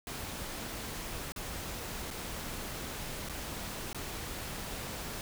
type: noise with dropouts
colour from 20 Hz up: pink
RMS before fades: -40 dBFS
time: 0.07-5.21 s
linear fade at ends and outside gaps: 1 ms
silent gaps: 1.321-1.361 / 2.105-2.11 / 3.288-3.295 / 3.93-3.946 s
effects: none